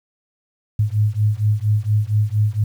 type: beating tone pair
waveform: sine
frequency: 103.83 / 108.13 Hz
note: G#2 / A2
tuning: 0 / -30 cents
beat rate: 4.3 Hz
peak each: -18 dBFS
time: 0.79-2.64 s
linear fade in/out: 5 ms
effects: 8-bit